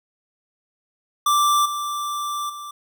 square tone with level steps, 1174.7 Hz, D6, in tune, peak -16 / -25 / -33 dBFS, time 1.26-2.71 s, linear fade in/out 5 ms, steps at 1.65 / 2.49 s, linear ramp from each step 10 ms, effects none

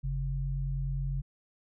sine tone pair together, 45.48 / 136.3 Hz, F#1 / C#3, -29 / -29 cents, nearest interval octave + perfect fifth, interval 1900 cents, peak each -32 / -32 dBFS, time 0.03-1.22 s, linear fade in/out 20 ms, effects none

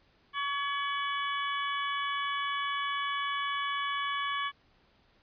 harmonic tone with a mistuned harmonic, 565 Hz, C#5, 33 cents sharp, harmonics 2 / 3 / 4 / 5 / 6, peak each -32 / -37 / -39 / -40 / -41 dBFS, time 0.33-4.52 s, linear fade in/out 50 ms, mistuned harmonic 5, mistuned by +96 cents, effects pink hiss -66 dBFS RMS until 5.22 s + resampled to 11025 Hz

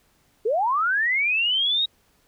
sine linear sweep, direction up, 400.3 to 3824 Hz, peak -19 dBFS, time 0.45-1.86 s, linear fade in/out 10 ms, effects pink hiss -63 dBFS RMS until 2.27 s

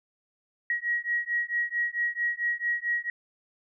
sine beating tone pair, 1900 / 1904.5 Hz, A#6 / A#6, +33 / +37 cents, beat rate 4.5 Hz, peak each -29 dBFS, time 0.7-3.1 s, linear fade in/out 2 ms, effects none

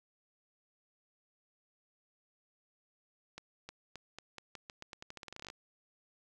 accelerating click train, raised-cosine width 0.2 ms, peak -28 dBFS, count 22, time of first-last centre 3.38-5.501 s, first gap 310 ms, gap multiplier 0.86, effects none

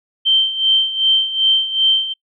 sine tone with tremolo, 3124 Hz, G7, 7 cents flat, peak -9 dBFS, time 0.25-2.14 s, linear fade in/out 20 ms, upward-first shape sine, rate 2.6 Hz, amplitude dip 75%, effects noise-tail reverb RT60 0.1 s tail -25 dB re dry

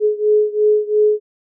sine beating tone pair, 422.2 / 425.1 Hz, G#4 / G#4, +29 / +40 cents, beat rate 2.9 Hz, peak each -14 / -16 dBFS, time 0-1.2 s, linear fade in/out 50 ms, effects none

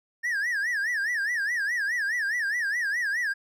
triangle tone with vibrato, 1768 Hz, A6, 8 cents sharp, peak -23 dBFS, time 0.23-3.34 s, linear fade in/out 20 ms, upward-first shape sine, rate 4.8 Hz, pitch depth 190 cents each way, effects none

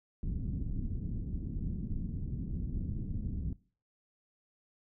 pink low-pass noise, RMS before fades -36 dBFS, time 0.23-3.53 s, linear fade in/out 2 ms, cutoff 240 Hz, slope 24 dB/octave, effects noise-tail reverb RT60 0.4 s tail -20 dB re dry

